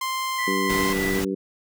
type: tone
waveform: sawtooth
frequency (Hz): 1046.5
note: C6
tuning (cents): 0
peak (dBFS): -21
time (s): 0.01-0.93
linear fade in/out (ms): 5
type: tone with tremolo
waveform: sine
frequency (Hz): 1976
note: B6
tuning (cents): 0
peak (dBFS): -25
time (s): 0.38-1.21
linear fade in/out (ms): 10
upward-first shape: sine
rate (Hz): 3.3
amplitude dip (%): 50
type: harmonic tone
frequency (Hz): 96.4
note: G2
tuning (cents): -28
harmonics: 2 / 3 / 4 / 5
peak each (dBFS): -28 / -28 / -27 / -34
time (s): 0.47-1.35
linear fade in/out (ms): 10
type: noise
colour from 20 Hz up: pink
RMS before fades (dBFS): -30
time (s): 0.69-1.25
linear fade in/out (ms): 10
effects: none